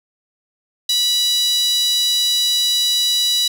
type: tone with high-pass filter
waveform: 5% pulse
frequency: 981 Hz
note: B5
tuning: 12 cents flat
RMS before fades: -17 dBFS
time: 0.89-3.48 s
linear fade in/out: 5 ms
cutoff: 3700 Hz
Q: 9
effects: none